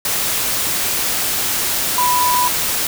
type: tone in noise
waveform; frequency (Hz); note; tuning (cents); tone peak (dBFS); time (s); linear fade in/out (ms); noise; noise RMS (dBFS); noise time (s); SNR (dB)
sine; 987.8; B5; 0; -14; 1.98-2.48; 2; white; -19; 0.05-2.87; +2
effects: none